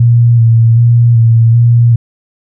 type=tone with vibrato; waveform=sine; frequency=116.54 Hz; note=A#2; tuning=in tune; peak=-3 dBFS; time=0-1.96 s; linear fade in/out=5 ms; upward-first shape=square; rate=1.3 Hz; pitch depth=27 cents each way; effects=none